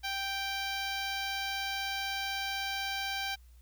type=tone with notch filter; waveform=10% pulse; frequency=784 Hz; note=G5; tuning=in tune; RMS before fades=-35 dBFS; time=0.03-3.36 s; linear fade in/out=20 ms; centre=11000 Hz; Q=1.6; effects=added 60 Hz sine -53 dBFS peak until 3.61 s + white hiss -69 dBFS RMS until 3.61 s